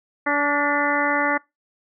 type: harmonic tone with a mistuned harmonic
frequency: 288.6 Hz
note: D4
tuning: 30 cents flat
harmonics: 1 / 2 / 3 / 4 / 5 / 6 / 7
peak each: -26 / -26 / -26 / -26 / -26 / -26 / -26 dBFS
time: 0.26-1.38 s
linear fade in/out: 10 ms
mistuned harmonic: 6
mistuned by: +40 cents
effects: noise-tail reverb RT60 0.2 s tail -23 dB re dry